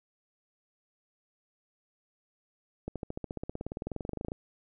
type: accelerating click train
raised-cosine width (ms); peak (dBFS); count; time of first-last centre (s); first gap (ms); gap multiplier
2; -22; 28; 2.88-4.319; 77; 0.97
effects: none